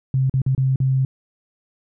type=tone with dropouts; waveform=sine; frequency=132.3 Hz; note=C3; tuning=20 cents sharp; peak=-15 dBFS; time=0.14-1.05 s; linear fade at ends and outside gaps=2 ms; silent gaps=0.297-0.339 / 0.418-0.463 / 0.55-0.578 / 0.759-0.802 s; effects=none